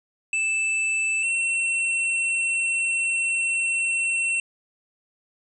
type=tone pair in turn; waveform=square; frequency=2637 / 2708 Hz; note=E7 / E7; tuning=0 / +46 cents; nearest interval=unison; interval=46 cents; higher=second; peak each=-22 dBFS; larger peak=neither; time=0.33-1.23 / 1.23-4.4 s; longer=second; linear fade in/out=2 ms; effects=resampled to 22050 Hz + 10-bit